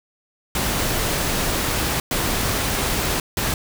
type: noise bursts at uneven times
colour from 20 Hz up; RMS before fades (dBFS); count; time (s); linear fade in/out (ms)
pink; -22; 3; 0.55-2 / 2.11-3.2 / 3.37-3.54; 2
effects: none